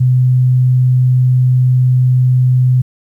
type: tone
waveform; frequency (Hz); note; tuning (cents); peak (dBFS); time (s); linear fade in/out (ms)
sine; 127; B2; +49; -7; 0-2.82; 10
effects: 8-bit